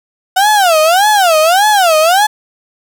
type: tone with vibrato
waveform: 35% pulse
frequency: 728 Hz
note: F#5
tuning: 28 cents flat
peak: -5 dBFS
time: 0.36-2.27 s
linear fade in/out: 10 ms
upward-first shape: sine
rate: 1.7 Hz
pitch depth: 280 cents each way
effects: none